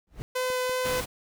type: noise with exponential growth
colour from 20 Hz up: brown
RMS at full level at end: -32 dBFS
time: 0.07-0.22 s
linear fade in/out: 0 ms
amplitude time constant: 32 ms
type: tone with vibrato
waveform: sawtooth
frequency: 507 Hz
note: B4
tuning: 45 cents sharp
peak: -22 dBFS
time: 0.35-1.01 s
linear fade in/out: 10 ms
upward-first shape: triangle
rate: 2.9 Hz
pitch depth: 8 cents each way
type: clicks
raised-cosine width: 2 ms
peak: -30 dBFS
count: 4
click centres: 0.502 / 0.695 / 0.864 / 0.93 s
type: noise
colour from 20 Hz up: pink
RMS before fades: -34 dBFS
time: 0.84-1.06 s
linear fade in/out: 20 ms
effects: none